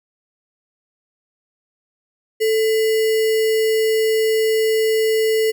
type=tone with sample-and-hold; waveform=sine; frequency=440 Hz; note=A4; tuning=in tune; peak=-14 dBFS; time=2.4-5.52 s; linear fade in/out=20 ms; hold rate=2450 Hz; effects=none